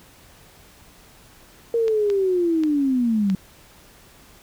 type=linear sweep; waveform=sine; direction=down; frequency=469.1 to 185 Hz; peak=-17 dBFS; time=1.74-3.35 s; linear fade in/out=2 ms
type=clicks; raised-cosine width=0.2 ms; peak=-17 dBFS; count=4; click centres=1.881 / 2.101 / 2.636 / 3.3 s
effects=pink hiss -50 dBFS RMS until 4.42 s